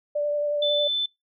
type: tone with vibrato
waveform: sine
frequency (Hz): 587.3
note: D5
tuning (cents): 0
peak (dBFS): -22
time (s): 0.15-0.88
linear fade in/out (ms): 10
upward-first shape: sine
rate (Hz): 11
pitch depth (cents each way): 13
type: tone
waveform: sine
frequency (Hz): 3520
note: A7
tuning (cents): 0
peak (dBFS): -22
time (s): 0.62-1.06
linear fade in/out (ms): 5
effects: noise-tail reverb RT60 0.2 s tail -26 dB re dry